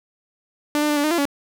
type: tone with pitch steps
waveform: sawtooth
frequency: 296.1 / 299.5 / 296.1 / 288.8 / 306 / 341.6 / 283.4 Hz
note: D4 / D4 / D4 / D4 / D#4 / F4 / C#4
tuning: +14 / +34 / +14 / -29 / -29 / -38 / +38 cents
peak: -14 dBFS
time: 0.75-1.254 s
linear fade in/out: 0 ms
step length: 72 ms
effects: none